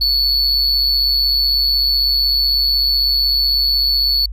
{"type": "tone with amplitude modulation", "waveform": "triangle", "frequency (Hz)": 4435, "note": "C#8", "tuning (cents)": 0, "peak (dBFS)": -9, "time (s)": [0.01, 4.26], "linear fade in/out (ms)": 5, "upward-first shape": "sine", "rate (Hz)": 136, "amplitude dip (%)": 60, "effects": ["added 50 Hz sine -24 dBFS peak until 4.32 s"]}